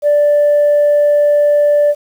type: tone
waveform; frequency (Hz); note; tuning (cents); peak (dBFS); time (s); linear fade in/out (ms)
sine; 586; D5; -4; -6; 0.02-1.95; 50
effects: tanh soft clip ceiling -5 dBFS + 7-bit